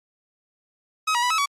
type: tone with pitch steps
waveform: sawtooth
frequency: 1271 / 959 / 985 / 1293 / 1133 Hz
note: D#6 / A#5 / B5 / E6 / C#6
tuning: +36 / +49 / -5 / -34 / +37 cents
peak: -16 dBFS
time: 1.07-1.46 s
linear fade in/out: 10 ms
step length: 78 ms
effects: low-pass 9000 Hz 12 dB/octave + Opus 48 kbps